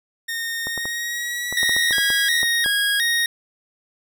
sawtooth tone with pitch glide, 1841 to 1947.1 Hz, A#6 to B6, -22 to -25 cents, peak -21 dBFS, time 0.28-2.43 s, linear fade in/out 10 ms, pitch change +97 cents, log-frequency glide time 0.64-1.57 s
clicks, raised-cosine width 1 ms, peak -17 dBFS, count 12, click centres 0.67 / 0.777 / 0.855 / 1.526 / 1.631 / 1.694 / 1.765 / 1.909 / 1.983 / 2.103 / 2.431 / 2.661 s
25% pulse tone with vibrato, 1752 Hz, A6, 8 cents flat, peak -14 dBFS, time 1.57-3.26 s, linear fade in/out 2 ms, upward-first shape square, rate 1.4 Hz, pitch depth 110 cents each way
effects none

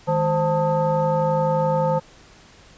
sine tone with frequency modulation, 523.3 Hz, C5, in tune, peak -17 dBFS, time 0.07-2 s, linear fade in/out 20 ms, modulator 366 Hz, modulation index 1.2, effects pink hiss -49 dBFS RMS until 2.77 s + resampled to 16000 Hz

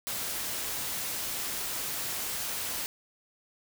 white noise, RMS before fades -34 dBFS, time 0.07-2.86 s, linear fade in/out 0 ms, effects none

